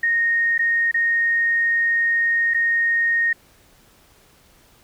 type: tone with dropouts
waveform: sine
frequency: 1856 Hz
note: A#6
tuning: 8 cents flat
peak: -16 dBFS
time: 0.03-3.33 s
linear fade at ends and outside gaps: 5 ms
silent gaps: 0.58-0.591 / 0.914-0.942 / 2.538-2.544 s
effects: pink hiss -54 dBFS RMS until 4.83 s